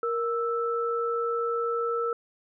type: tone pair together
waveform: sine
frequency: 467.8 / 1320 Hz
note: A#4 / E6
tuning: +6 / +2 cents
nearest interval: octave + tritone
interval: 1796 cents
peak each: -27 / -29 dBFS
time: 0.03-2.13 s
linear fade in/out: 2 ms
effects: none